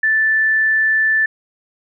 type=tone; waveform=sine; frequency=1759 Hz; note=A6; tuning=1 cent flat; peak=-12 dBFS; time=0.03-1.26 s; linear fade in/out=5 ms; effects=none